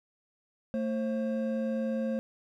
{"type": "tone pair together", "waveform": "triangle", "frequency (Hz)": [223.8, 532.3], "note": ["A3", "C5"], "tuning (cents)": [30, 30], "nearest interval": "octave + minor third", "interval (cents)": 1500, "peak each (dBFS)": [-28, -31], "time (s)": [0.74, 2.19], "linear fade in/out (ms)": 0, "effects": []}